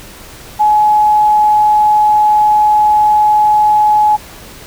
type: tone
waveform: sine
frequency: 846 Hz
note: G#5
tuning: 32 cents sharp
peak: -6 dBFS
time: 0.59-4.17 s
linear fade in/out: 20 ms
effects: pink hiss -34 dBFS RMS until 4.66 s